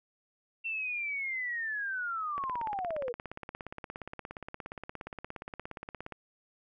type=linear sweep; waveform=sine; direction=down; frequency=2710 to 458.4 Hz; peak=-32 dBFS; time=0.64-3.13 s; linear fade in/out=20 ms
type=click train; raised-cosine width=0.5 ms; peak=-25 dBFS; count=65; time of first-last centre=2.38-6.123 s; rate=17.1 Hz
effects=none